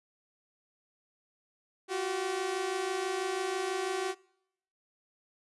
sawtooth tone pair together, 354.6 / 380.7 Hz, F4 / F#4, +26 / +49 cents, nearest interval minor second, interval 123 cents, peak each -33 / -28 dBFS, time 1.88-4.15 s, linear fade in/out 50 ms, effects noise-tail reverb RT60 0.8 s tail -25 dB re dry + resampled to 24000 Hz

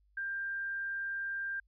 sine tone, 1590 Hz, G6, 24 cents sharp, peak -34 dBFS, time 0.17-1.6 s, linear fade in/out 5 ms, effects added 50 Hz sine -66 dBFS peak until 1.67 s

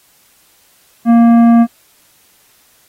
sine tone with tanh clipping, 233.1 Hz, A#3, in tune, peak -6 dBFS, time 1.05-1.67 s, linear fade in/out 50 ms, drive 11 dB, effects white hiss -51 dBFS RMS until 2.88 s + AAC 48 kbps

